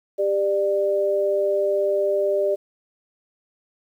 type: tone pair together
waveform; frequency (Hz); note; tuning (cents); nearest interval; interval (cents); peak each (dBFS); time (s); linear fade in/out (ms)
sine; 396.5 / 594.5; G4 / D5; +20 / +21; perfect fifth; 701; -22 / -20; 0.18-2.56; 20
effects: 9-bit